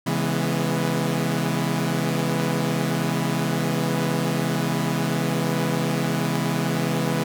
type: chord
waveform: sawtooth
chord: C# minor seventh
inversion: none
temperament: equal with one note detuned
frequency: 135.74 / 164.81 / 207.7 / 246.9 Hz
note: C#3 / E3 / G#3 / B3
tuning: -36 / 0 / 0 / 0 cents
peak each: -23 / -21 / -24 / -25 dBFS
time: 0.06-7.24 s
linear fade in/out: 10 ms
effects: none